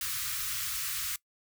white band-stop noise, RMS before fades -34 dBFS, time 0.01-1.16 s, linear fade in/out 2 ms, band 140 to 1100 Hz, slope 96 dB/octave, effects noise-tail reverb RT60 0.1 s tail -21 dB re dry

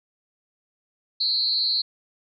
sine tone with amplitude modulation, 4239 Hz, C8, 22 cents sharp, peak -16 dBFS, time 1.2-1.82 s, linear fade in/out 10 ms, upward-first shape sine, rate 278 Hz, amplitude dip 95%, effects none

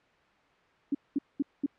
sine tone bursts, 282 Hz, C#4, 30 cents sharp, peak -24 dBFS, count 4, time 0.92-1.662 s, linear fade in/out 5 ms, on 28 ms, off 210 ms, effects white hiss -63 dBFS RMS until 1.78 s + low-pass 2000 Hz 12 dB/octave

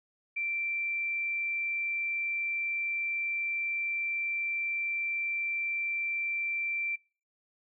sine tone, 2349 Hz, D7, in tune, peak -30 dBFS, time 0.36-6.96 s, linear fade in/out 10 ms, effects noise-tail reverb RT60 0.4 s tail -24 dB re dry

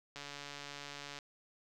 click train, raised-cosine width 0.2 ms, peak -28 dBFS, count 148, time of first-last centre 0.16-1.188 s, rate 143 Hz, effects none

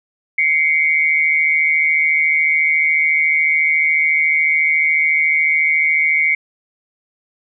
sine tone pair together, 2093 / 2247 Hz, C7 / C#7, 0 / +23 cents, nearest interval minor second, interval 123 cents, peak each -15 dBFS, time 0.38-6.35 s, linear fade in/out 5 ms, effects none

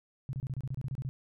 sine tone bursts, 132.6 Hz, C3, 23 cents sharp, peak -32 dBFS, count 12, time 0.29-1.09 s, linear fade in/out 0 ms, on 41 ms, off 28 ms, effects none

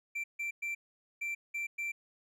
triangle tone bursts at uneven times, 2349 Hz, D7, in tune, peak -32 dBFS, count 6, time 0.15-0.24 / 0.39-0.51 / 0.62-0.75 / 1.21-1.35 / 1.54-1.67 / 1.78-1.92 s, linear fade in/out 10 ms, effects none

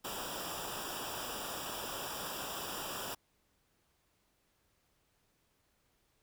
pink noise with comb filter, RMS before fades -41 dBFS, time 0.04-3.15 s, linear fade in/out 10 ms, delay 0.47 ms, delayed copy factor -0.85, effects pink hiss -75 dBFS RMS until 6.22 s

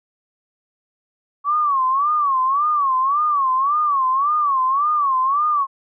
sine tone with vibrato, 1122 Hz, C#6, 21 cents sharp, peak -15 dBFS, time 1.44-5.67 s, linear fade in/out 50 ms, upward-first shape sine, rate 1.8 Hz, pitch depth 150 cents each way, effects none

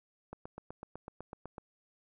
click train, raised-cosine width 1 ms, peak -29 dBFS, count 11, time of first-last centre 0.33-1.582 s, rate 7.99 Hz, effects none

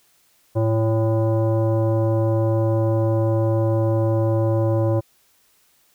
sine tone with frequency modulation, 110 Hz, A2, in tune, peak -16 dBFS, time 0.55-5.01 s, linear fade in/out 20 ms, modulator 447 Hz, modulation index 1, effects white hiss -60 dBFS RMS until 5.94 s

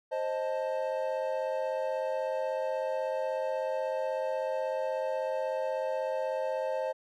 triangle chord, A diminished, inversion first, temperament equal with one note detuned, 526 / 622.3 / 880 Hz, C5 / Eb5 / A5, +9 / 0 / 0 cents, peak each -30 / -32 / -36 dBFS, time 0.11-6.93 s, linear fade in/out 20 ms, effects none

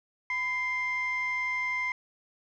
sine tone pair together, 997.8 / 2096 Hz, B5 / C7, +17 / +2 cents, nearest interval octave + minor second, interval 1285 cents, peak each -33 / -27 dBFS, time 0.3-1.92 s, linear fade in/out 2 ms, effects tanh soft clip ceiling -24 dBFS

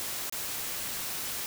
white noise with dropouts, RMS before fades -35 dBFS, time 0-1.46 s, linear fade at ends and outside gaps 0 ms, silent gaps 0.297-0.324 s, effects none

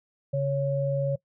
sine tone pair together, 139.69 / 554.4 Hz, C#3 / C#5, +14 / 0 cents, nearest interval 2 octaves, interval 2386 cents, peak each -26 dBFS, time 0.33-1.16 s, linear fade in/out 10 ms, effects noise-tail reverb RT60 0.1 s tail -21 dB re dry

